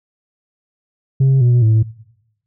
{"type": "tone with pitch steps", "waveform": "sine", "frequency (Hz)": [134.2, 121.65, 110.27], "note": ["C3", "B2", "A2"], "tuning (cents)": [44, -26, 4], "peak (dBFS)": -6, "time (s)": [1.2, 1.83], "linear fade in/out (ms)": 10, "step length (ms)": 210, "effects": ["noise-tail reverb RT60 0.9 s tail -22 dB re dry", "tanh soft clip ceiling -8 dBFS"]}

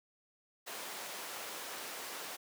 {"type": "high-pass noise", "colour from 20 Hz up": "pink", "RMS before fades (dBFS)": -44, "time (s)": [0.66, 2.37], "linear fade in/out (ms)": 20, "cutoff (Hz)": 490, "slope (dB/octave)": 12, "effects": []}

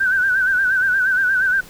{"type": "tone with vibrato", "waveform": "sine", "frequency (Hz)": 1531, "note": "G6", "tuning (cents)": -41, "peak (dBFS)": -14, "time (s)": [0, 1.61], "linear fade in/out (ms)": 10, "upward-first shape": "sine", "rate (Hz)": 8.5, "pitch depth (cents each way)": 74, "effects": ["pink hiss -42 dBFS RMS until 1.69 s"]}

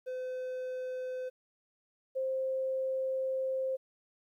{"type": "tone pair in turn", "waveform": ["triangle", "sine"], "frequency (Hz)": [510, 525.9], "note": ["C5", "C5"], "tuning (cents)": [-44, 9], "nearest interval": "minor second", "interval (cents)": 53, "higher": "second", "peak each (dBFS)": [-33, -30], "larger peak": "second", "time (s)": [[0.06, 1.3], [2.15, 3.77]], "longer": "second", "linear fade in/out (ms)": 20, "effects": ["12-bit"]}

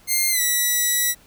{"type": "tone with pitch glide", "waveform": "5% pulse", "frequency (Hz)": [2114, 1949.8], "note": ["C7", "B6"], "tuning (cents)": [17, -23], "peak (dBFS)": -8, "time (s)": [0.07, 1.15], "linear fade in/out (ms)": 50, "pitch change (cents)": -140, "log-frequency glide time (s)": [0.3, 0.41], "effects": ["pink hiss -53 dBFS RMS until 1.26 s"]}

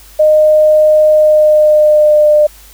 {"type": "tone with pitch glide", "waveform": "sine", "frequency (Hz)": [614, 601], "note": ["D#5", "D5"], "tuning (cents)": [-23, 40], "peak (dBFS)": -4, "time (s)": [0.19, 2.47], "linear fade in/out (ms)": 10, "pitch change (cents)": -37, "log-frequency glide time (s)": [1.13, 2.3], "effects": ["added 50 Hz sine -39 dBFS peak until 2.73 s", "white hiss -40 dBFS RMS until 2.73 s"]}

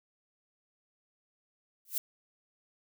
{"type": "noise with exponential growth", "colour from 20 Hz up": "violet", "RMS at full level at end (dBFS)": -27, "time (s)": [1.85, 1.98], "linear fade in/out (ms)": 2, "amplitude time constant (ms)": 27, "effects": []}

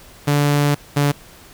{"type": "tone pair in turn", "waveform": "sawtooth", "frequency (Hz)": [145, 143.83], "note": ["D3", "D3"], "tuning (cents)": [-22, -36], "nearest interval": "unison", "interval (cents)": 14, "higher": "first", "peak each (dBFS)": -10, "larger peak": "neither", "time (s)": [[0.27, 0.75], [0.96, 1.12]], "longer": "first", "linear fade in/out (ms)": 10, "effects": ["pink hiss -44 dBFS RMS until 1.53 s"]}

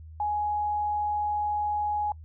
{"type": "tone", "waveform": "sine", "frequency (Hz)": 835, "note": "G#5", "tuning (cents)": 9, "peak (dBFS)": -25, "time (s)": [0.2, 2.12], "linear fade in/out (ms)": 2, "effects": ["noise-tail reverb RT60 0.1 s tail -25 dB re dry", "added 79 Hz sine -42 dBFS peak until 2.24 s"]}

